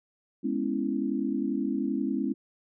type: chord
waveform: sine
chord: C# minor seventh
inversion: second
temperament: equal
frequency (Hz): 207.7 / 246.9 / 277.2 / 329.6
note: G#3 / B3 / C#4 / E4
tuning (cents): 0 / 0 / 0 / 0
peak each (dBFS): -32 / -32 / -30 / -33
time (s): 0.43-2.34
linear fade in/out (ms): 20
effects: none